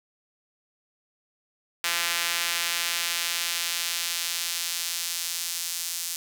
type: tone with high-pass filter sweep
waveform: sawtooth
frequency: 171 Hz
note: F3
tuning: 36 cents flat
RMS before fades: -29 dBFS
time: 1.84-6.16 s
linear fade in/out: 0 ms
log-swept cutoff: 2000 to 5800 Hz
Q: 0.83
effects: none